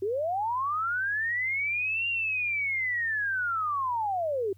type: linear two-way sweep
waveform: sine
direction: up then down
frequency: 370 to 2794 to 370 Hz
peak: -26 dBFS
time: 0.02-4.53 s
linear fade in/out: 5 ms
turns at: 2.08 s
effects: added 97 Hz sine -52 dBFS peak until 4.57 s + white hiss -70 dBFS RMS until 4.57 s